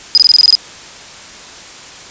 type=tone bursts; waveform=sine; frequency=4978 Hz; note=D#8; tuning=in tune; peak=-3 dBFS; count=9; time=0.15-0.552 s; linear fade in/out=0 ms; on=26 ms; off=21 ms; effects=white hiss -33 dBFS RMS until 2.1 s + resampled to 16000 Hz